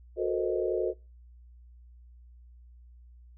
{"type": "tone cluster", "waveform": "sine", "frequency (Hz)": [365, 437.7, 470, 520, 624], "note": ["F#4", "A4", "A#4", "C5", "D#5"], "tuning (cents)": [-24, -9, 14, -11, 5], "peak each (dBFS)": [-30, -32, -35, -34, -35], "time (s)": [0.16, 0.94], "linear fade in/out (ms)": 50, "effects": ["noise-tail reverb RT60 0.3 s tail -26 dB re dry", "added 60 Hz sine -50 dBFS peak until 3.37 s"]}